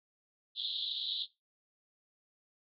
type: band-pass noise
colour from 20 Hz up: pink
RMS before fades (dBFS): -37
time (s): 0.55-1.27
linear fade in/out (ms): 50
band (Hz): 3300 to 4100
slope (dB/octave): 96
effects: noise-tail reverb RT60 0.2 s tail -17 dB re dry + AAC 64 kbps